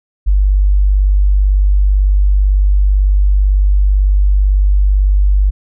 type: tone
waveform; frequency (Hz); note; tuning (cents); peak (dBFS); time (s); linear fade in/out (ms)
sine; 49; G1; 0; -7; 0.26-5.51; 20
effects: none